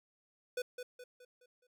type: tone with echo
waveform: square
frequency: 496.4 Hz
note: B4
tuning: 9 cents sharp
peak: -35 dBFS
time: 0.57-0.62 s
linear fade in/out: 5 ms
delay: 210 ms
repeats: 5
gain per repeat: -7 dB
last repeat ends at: 1.67 s
effects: none